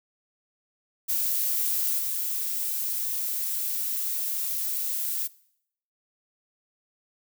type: noise with level steps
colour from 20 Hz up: violet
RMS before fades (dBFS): -26 / -29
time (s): 1.08-5.28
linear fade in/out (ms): 20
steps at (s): 1.98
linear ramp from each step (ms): 20
effects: noise-tail reverb RT60 0.7 s tail -21 dB re dry